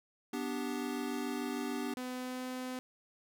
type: chord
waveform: square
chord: G major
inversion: first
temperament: equal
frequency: 246.9 / 293.7 / 392 Hz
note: B3 / D4 / G4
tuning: 0 / 0 / 0 cents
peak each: -39 / -40 / -42 dBFS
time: 0.33-1.94 s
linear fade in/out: 5 ms
type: tone with pitch glide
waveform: sawtooth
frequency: 252.4 to 254.7 Hz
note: B3 to C4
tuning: +38 to -46 cents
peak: -34 dBFS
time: 1.97-2.79 s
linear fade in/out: 0 ms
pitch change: +16 cents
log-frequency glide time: 2.13-2.47 s
effects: none